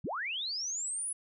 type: linear sweep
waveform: sine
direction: up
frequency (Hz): 86.5 to 10300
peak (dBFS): -33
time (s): 0.04-1.13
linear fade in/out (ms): 5
effects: none